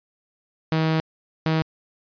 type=tone bursts at uneven times; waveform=sawtooth; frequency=159.4 Hz; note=D#3; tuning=42 cents sharp; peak=-15 dBFS; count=2; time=0.72-1 / 1.46-1.62 s; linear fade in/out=0 ms; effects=resampled to 11025 Hz